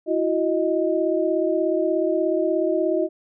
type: tone cluster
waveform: sine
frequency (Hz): 330.2 / 366.9 / 624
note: E4 / F#4 / D#5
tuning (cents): +3 / -15 / +5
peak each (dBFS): -23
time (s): 0.06-3.09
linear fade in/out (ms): 50
effects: none